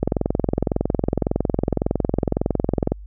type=click train; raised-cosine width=2 ms; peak=-5 dBFS; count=64; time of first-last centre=0.03-2.92 s; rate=21.8 Hz; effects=added 50 Hz sine -35 dBFS peak until 3.06 s

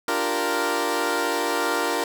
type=chord; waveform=15% pulse; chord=G minor seventh; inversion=second; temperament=equal; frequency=293.7 / 349.2 / 392 / 466.2 Hz; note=D4 / F4 / G4 / Bb4; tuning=0 / 0 / 0 / 0 cents; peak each=-23 / -21 / -25 / -19 dBFS; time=0.08-2.04 s; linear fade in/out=2 ms; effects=none

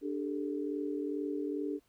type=chord; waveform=sine; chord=D suspended fourth; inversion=none; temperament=equal with one note detuned; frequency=293.7 / 397.7 / 440 Hz; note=D4 / G4 / A4; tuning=0 / +25 / 0 cents; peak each=-35 / -38 / -40 dBFS; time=0.01-1.8 s; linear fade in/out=50 ms; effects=pink hiss -72 dBFS RMS until 1.88 s

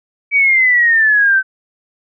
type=exponential sweep; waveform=sine; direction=down; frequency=2293 to 1527 Hz; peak=-8 dBFS; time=0.31-1.43 s; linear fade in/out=50 ms; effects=none

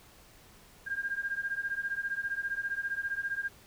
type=beating tone pair; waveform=sine; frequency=1600 / 1615 Hz; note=G6 / G#6; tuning=+35 / -49 cents; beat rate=15 Hz; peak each=-35 / -34 dBFS; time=0.86-3.49 s; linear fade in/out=20 ms; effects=pink hiss -57 dBFS RMS until 3.66 s

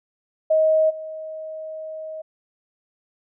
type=tone with level steps; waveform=sine; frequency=630 Hz; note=D#5; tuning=21 cents sharp; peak=-14 / -30 dBFS; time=0.5-2.22 s; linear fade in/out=10 ms; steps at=0.89 s; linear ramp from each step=20 ms; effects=none

